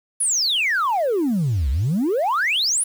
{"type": "exponential two-way sweep", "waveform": "sine", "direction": "down then up", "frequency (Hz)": [10730, 61.4, 10730], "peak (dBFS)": -16, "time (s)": [0.2, 2.84], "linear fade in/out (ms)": 10, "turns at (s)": 1.7, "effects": ["tanh soft clip ceiling -14 dBFS", "7-bit"]}